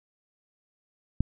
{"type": "click", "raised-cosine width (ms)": 5, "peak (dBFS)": -11, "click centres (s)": 1.206, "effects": []}